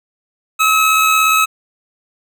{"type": "tone with amplitude modulation", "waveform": "25% pulse", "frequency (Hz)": 1286, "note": "E6", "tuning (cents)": -43, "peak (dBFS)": -5, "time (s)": [0.59, 1.46], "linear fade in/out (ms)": 20, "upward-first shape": "sine", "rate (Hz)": 77, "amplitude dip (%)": 30, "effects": []}